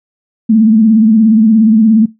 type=tone with vibrato; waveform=sine; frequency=220 Hz; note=A3; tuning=in tune; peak=-4 dBFS; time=0.49-2.06 s; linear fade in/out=10 ms; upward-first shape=sine; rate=17 Hz; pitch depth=74 cents each way; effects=noise-tail reverb RT60 0.2 s tail -20 dB re dry